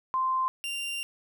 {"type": "tone pair in turn", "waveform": ["sine", "40% pulse"], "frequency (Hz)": [1042, 2782], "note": ["C6", "F7"], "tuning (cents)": [-7, -7], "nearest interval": "octave + perfect fourth", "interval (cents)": 1700, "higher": "second", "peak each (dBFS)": [-24, -30], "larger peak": "first", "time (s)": [[0.14, 0.48], [0.64, 1.03]], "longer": "second", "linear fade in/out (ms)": 0, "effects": []}